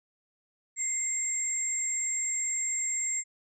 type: tone pair together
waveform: sine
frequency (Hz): 2093 / 7484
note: C7 / A#8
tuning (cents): 0 / +6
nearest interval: octave + minor seventh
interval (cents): 2206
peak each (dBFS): -38 / -28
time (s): 0.76-3.24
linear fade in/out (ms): 50
effects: none